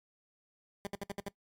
15% pulse tone bursts, 200 Hz, G3, 35 cents sharp, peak -30 dBFS, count 6, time 0.85-1.285 s, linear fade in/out 0 ms, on 20 ms, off 63 ms, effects noise-tail reverb RT60 0.1 s tail -20 dB re dry + AAC 64 kbps

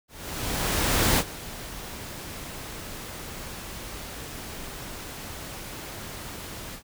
pink noise with ADSR envelope, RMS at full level -21 dBFS, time 0.08-6.83 s, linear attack 1100 ms, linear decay 53 ms, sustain -17 dB, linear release 94 ms, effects none

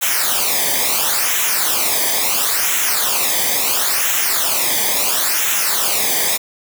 white noise with flanger, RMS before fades -17 dBFS, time 0.01-6.38 s, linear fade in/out 20 ms, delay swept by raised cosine 0.21 to 0.74 ms, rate 0.73 Hz, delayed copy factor -0.75, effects none

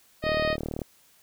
harmonic tone, 622.3 Hz, D#5, in tune, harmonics 1 / 2 / 3 / 4 / 5 / 6 / 7 / 8, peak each -25 / -33 / -31 / -36 / -40 / -40 / -39 / -45 dBFS, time 0.22-0.57 s, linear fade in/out 50 ms
click train, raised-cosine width 2 ms, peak -18 dBFS, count 23, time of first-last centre 0.24-0.817 s, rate 38.1 Hz
effects white hiss -60 dBFS RMS until 1.22 s

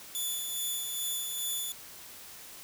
10% pulse tone with tremolo, 3473 Hz, A7, 23 cents flat, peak -23 dBFS, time 0.15-1.72 s, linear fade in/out 0 ms, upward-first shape sine, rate 2.4 Hz, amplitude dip 35%, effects white hiss -48 dBFS RMS until 2.63 s

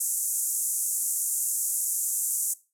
pink band-pass noise, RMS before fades -28 dBFS, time 0-2.54 s, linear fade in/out 10 ms, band 6900 to 13000 Hz, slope 48 dB/octave, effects noise-tail reverb RT60 0.3 s tail -19 dB re dry

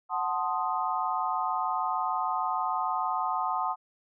sine chord, F# diminished seventh, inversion none, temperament equal, 740 / 880 / 1046.5 / 1244.5 Hz, F#5 / A5 / C6 / Eb6, 0 / 0 / 0 / 0 cents, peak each -32 dBFS, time 0.09-3.76 s, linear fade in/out 50 ms, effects none

